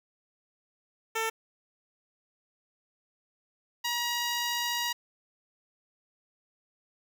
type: tone pair in turn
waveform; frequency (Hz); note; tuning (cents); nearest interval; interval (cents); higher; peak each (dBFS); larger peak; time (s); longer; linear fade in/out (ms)
10% pulse; 447.3 / 954.7; A4 / A#5; +28 / +41; octave + minor second; 1313; second; -20; neither; 1.15-1.3 / 3.84-4.93; second; 10
effects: none